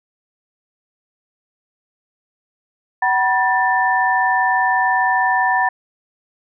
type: tone cluster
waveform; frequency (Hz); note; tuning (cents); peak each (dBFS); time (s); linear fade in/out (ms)
sine; 756 / 969 / 1777; F#5 / B5 / A6; +37 / -33 / +17; -18; 3.02-5.69; 5
effects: none